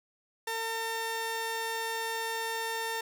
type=tone pair together; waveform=sawtooth; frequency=452.5 / 905 Hz; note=A4 / A5; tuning=+48 / +48 cents; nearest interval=octave; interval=1200 cents; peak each=-33 / -28 dBFS; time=0.47-3.01 s; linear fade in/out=5 ms; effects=none